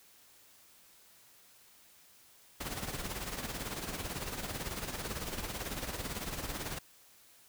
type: noise with tremolo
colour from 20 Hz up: pink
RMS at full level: -37 dBFS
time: 2.6-6.79 s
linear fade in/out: 10 ms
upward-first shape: sine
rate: 18 Hz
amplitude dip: 60%
effects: white hiss -61 dBFS RMS until 7.48 s